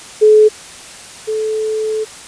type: tone pair in turn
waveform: sine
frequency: 428.4 / 434.4 Hz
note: A4 / A4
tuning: -46 / -22 cents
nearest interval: unison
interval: 24 cents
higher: second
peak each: -4 / -15 dBFS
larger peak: first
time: 0.21-0.49 / 1.27-2.05 s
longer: second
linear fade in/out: 20 ms
effects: white hiss -34 dBFS RMS until 2.27 s + resampled to 22050 Hz